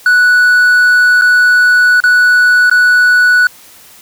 triangle tone with dropouts, 1477 Hz, F#6, 3 cents flat, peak -3 dBFS, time 0.06-3.47 s, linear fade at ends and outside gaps 2 ms, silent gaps 1.213-1.219 / 2.003-2.038 / 2.698-2.713 s, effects white hiss -39 dBFS RMS until 4.01 s

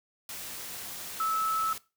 sine tone in noise, 1305 Hz, E6, 18 cents flat, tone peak -26 dBFS, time 1.2-1.73 s, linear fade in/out 2 ms, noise white, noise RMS -40 dBFS, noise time 0.29-1.78 s, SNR +11 dB, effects noise-tail reverb RT60 0.3 s tail -20 dB re dry

